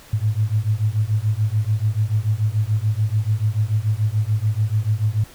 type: beating tone pair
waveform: sine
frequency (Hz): 103.83 / 110.73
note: G#2 / A2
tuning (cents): 0 / +11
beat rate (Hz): 6.9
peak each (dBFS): -20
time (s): 0.13-5.24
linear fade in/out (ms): 5
effects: pink hiss -45 dBFS RMS until 5.34 s